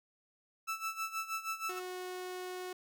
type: tone with tremolo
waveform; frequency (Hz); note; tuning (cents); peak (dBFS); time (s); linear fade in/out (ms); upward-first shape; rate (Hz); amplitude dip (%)
30% pulse; 1318.5; E6; 0; -31; 0.67-1.8; 20; sine; 6.3; 80
type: tone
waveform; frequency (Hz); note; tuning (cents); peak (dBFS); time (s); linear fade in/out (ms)
sawtooth; 365.7; F#4; -20; -36; 1.69-2.73; 5
effects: none